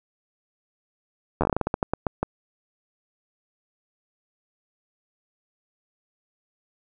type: slowing click train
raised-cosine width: 1 ms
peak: -8 dBFS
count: 15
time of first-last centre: 1.41-2.23 s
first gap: 11 ms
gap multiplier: 1.23
effects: none